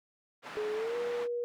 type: band-pass noise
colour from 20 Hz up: white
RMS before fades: -44 dBFS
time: 0.42-1.28 s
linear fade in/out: 50 ms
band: 240 to 1700 Hz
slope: 12 dB/octave
type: tone with pitch glide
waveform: sine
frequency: 425 to 479.8 Hz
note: G#4 to A#4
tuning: +40 to +50 cents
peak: -31 dBFS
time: 0.57-1.44 s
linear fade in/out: 0 ms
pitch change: +210 cents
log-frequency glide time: 0.73-0.96 s
effects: none